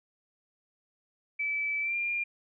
sine tone with pitch glide, 2308 to 2399 Hz, D7 to D7, -31 to +36 cents, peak -28 dBFS, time 1.39-2.24 s, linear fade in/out 10 ms, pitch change +67 cents, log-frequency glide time 1.81-1.97 s, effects none

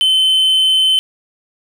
triangle tone, 3065 Hz, G7, 40 cents flat, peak -8 dBFS, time 0.01-0.99 s, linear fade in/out 0 ms, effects none

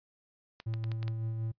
clicks, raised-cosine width 0.2 ms, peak -26 dBFS, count 6, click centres 0.601 / 0.739 / 0.841 / 0.917 / 1.029 / 1.08 s
triangle tone with tremolo, 112.5 Hz, A2, 39 cents sharp, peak -29 dBFS, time 0.66-1.52 s, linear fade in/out 10 ms, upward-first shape sine, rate 5.4 Hz, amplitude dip 30%
effects noise-tail reverb RT60 0.1 s tail -23 dB re dry + resampled to 11025 Hz

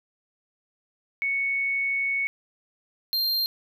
sine / square tone pair in turn, 2217 / 4185 Hz, C#7 / C8, 0 / 0 cents, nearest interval major seventh, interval 1100 cents, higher second, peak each -23 dBFS, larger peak neither, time 1.22-2.27 / 3.13-3.46 s, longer first, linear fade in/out 0 ms, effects none

